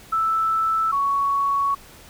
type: tone pair in turn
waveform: sine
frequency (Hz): 1318.5 / 1115.8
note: E6 / C#6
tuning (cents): 0 / +11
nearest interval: minor third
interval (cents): 289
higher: first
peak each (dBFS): -18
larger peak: neither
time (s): 0.12-0.92 / 0.92-1.75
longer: second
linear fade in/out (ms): 10
effects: pink hiss -46 dBFS RMS until 2.09 s